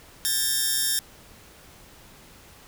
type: tone cluster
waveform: 5% pulse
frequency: 1605 / 1767 / 3669 / 5440 Hz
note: G6 / A6 / A#7 / F8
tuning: +40 / +7 / -28 / -46 cents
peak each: -20 dBFS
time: 0.25-0.99 s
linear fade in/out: 0 ms
effects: pink hiss -50 dBFS RMS until 2.67 s